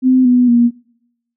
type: tone with pitch steps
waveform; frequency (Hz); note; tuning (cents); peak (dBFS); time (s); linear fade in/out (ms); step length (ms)
sine; 257.2 / 247.4 / 238; C4 / B3 / A#3; -30 / +3 / +36; -7; 0.02-0.71; 50; 230
effects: noise-tail reverb RT60 0.8 s tail -22 dB re dry